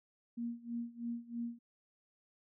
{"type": "tone with tremolo", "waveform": "sine", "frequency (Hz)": 235.5, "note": "A#3", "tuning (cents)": 18, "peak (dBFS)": -35, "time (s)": [0.37, 1.59], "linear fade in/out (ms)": 10, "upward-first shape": "sine", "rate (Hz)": 3.1, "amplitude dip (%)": 90, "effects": []}